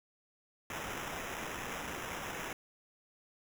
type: noise with sample-and-hold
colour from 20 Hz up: violet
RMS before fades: -41 dBFS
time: 0.7-2.53 s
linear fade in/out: 2 ms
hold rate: 4410 Hz
effects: none

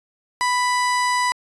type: tone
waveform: 30% pulse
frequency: 990 Hz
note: B5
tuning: 4 cents sharp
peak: -15 dBFS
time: 0.41-1.32 s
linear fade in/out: 0 ms
effects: resampled to 24000 Hz

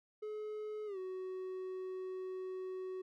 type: tone with pitch glide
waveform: triangle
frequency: 426.2 to 373.2 Hz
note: G#4 to F#4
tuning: +45 to +15 cents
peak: -38 dBFS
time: 0.22-3.02 s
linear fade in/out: 10 ms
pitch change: -230 cents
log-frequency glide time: 0.86-0.98 s
effects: none

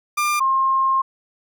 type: tone pair in turn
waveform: 30% pulse / sine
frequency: 1196 / 1065.5 Hz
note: D6 / C6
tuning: +31 / +31 cents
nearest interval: major second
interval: 200 cents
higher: first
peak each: -15 dBFS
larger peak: neither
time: 0.17-0.4 / 0.4-1.02 s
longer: second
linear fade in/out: 10 ms
effects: none

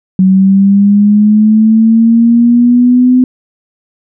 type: linear sweep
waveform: sine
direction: up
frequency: 186.9 to 254.6 Hz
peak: -3 dBFS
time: 0.19-3.24 s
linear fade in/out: 2 ms
effects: none

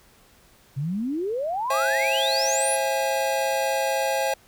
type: exponential sweep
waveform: sine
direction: up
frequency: 129.3 to 11420 Hz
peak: -24 dBFS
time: 0.76-2.77 s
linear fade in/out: 20 ms
type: chord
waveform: square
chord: C augmented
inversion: none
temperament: equal with one note detuned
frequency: 535.5 / 659.3 / 830.6 Hz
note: C5 / E5 / G#5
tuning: +40 / 0 / 0 cents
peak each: -26 / -29 / -27 dBFS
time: 1.7-4.34 s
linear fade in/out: 5 ms
effects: pink hiss -56 dBFS RMS until 4.47 s

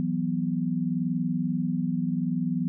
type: chord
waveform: sine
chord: E suspended second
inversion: none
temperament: just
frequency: 164.81 / 185.42 / 247.2 Hz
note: E3 / F#3 / B3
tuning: 0 / +4 / +2 cents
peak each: -29 / -29 / -28 dBFS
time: 0-2.68 s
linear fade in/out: 0 ms
effects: none

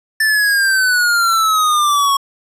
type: exponential sweep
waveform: square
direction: down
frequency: 1772 to 1098 Hz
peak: -12 dBFS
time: 0.2-2.17 s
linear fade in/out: 5 ms
effects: resampled to 32000 Hz + 8-bit

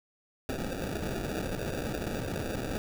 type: noise with sample-and-hold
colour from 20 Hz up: violet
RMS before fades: -34 dBFS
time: 0.49-2.78 s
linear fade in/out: 0 ms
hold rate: 1050 Hz
effects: none

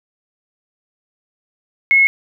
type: tone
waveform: sine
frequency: 2177 Hz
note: C#7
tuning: 32 cents flat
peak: -8 dBFS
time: 1.91-2.07 s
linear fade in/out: 0 ms
effects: none

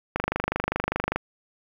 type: click train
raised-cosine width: 0.5 ms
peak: -9 dBFS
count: 26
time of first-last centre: 0.16-1.16 s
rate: 25 Hz
effects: 8-bit

